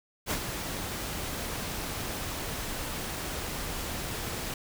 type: noise with ADSR envelope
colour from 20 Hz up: pink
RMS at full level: -29 dBFS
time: 0.26-4.54 s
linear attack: 47 ms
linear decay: 84 ms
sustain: -6 dB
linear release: 3 ms
effects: none